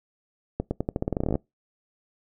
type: accelerating click train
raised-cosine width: 2 ms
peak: -12 dBFS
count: 17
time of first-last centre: 0.6-1.355 s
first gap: 110 ms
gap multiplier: 0.87
effects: noise-tail reverb RT60 0.2 s tail -24 dB re dry